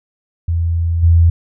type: tone with level steps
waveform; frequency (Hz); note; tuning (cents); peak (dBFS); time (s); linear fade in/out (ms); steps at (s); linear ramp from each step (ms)
sine; 84; E2; +33; -13 / -6; 0.48-1.3; 5; 1.02; 20
effects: none